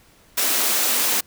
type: high-pass noise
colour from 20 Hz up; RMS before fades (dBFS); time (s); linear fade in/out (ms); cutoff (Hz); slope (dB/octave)
white; -20; 0.37-1.21; 10; 210; 48
effects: pink hiss -54 dBFS RMS until 1.26 s